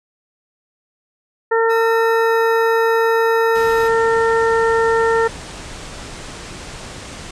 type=harmonic tone; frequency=454.7 Hz; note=A#4; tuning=43 cents flat; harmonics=1 / 2 / 3 / 4; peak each=-14 / -20 / -22 / -22 dBFS; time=1.51-5.28 s; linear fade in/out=10 ms
type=tone with pitch glide; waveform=15% pulse; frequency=1286 to 1277.1 Hz; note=E6 to D#6; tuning=-43 to +45 cents; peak=-24 dBFS; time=1.69-3.89 s; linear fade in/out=20 ms; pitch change=-12 cents; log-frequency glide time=2.21-2.32 s
type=low-pass noise; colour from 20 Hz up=pink; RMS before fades=-33 dBFS; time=3.55-7.31 s; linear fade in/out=5 ms; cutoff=9200 Hz; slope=48 dB/octave
effects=none